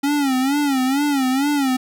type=tone with vibrato; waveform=square; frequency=274.1 Hz; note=C#4; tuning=19 cents flat; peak=-17 dBFS; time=0.03-1.77 s; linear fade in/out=10 ms; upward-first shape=sine; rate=2.2 Hz; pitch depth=120 cents each way; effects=none